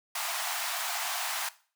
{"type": "high-pass noise", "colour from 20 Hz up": "pink", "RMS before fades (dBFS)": -33, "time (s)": [0.15, 1.49], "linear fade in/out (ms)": 5, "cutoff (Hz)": 660, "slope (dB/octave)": 96, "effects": ["noise-tail reverb RT60 0.4 s tail -17 dB re dry"]}